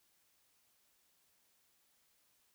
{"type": "silence", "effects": ["white hiss -74 dBFS RMS until 2.54 s"]}